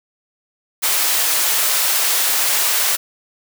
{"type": "high-pass noise", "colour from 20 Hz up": "white", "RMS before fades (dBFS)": -17, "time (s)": [0.82, 2.97], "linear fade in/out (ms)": 20, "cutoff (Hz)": 580, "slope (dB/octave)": 12, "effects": []}